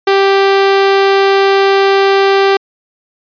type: tone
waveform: sawtooth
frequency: 392 Hz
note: G4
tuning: in tune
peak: -3 dBFS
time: 0.07-2.57 s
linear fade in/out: 5 ms
effects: resampled to 11025 Hz